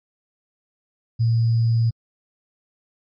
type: tone with sample-and-hold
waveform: sine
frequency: 114.9 Hz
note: A#2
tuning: 25 cents flat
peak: -15 dBFS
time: 1.19-1.91 s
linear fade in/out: 20 ms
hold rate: 4900 Hz
effects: MP3 32 kbps